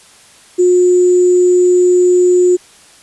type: tone with sample-and-hold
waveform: sine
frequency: 360 Hz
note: F#4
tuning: 47 cents flat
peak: -6 dBFS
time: 0.58-2.57 s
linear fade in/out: 20 ms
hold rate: 7350 Hz
effects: white hiss -43 dBFS RMS until 3.02 s + resampled to 24000 Hz